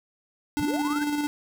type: tone with tremolo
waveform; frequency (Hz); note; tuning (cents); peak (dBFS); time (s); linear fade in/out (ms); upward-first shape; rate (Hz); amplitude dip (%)
square; 293.7; D4; 0; -24; 0.57-1.27; 0; square; 18; 35
type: linear sweep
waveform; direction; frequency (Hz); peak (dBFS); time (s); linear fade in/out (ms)
sine; up; 51.6 to 1600; -31; 0.59-1.03; 0
effects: none